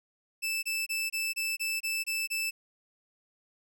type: tone bursts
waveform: sawtooth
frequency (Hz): 2637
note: E7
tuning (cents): 0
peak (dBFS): -26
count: 9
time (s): 0.42-2.51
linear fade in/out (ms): 20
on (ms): 210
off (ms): 25
effects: none